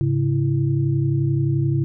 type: tone cluster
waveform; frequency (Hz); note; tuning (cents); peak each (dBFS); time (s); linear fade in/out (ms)
sine; 106.2 / 137.7 / 332; G#2 / C#3 / E4; +39 / -11 / +12; -24 / -18 / -26; 0.01-1.84; 0
effects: none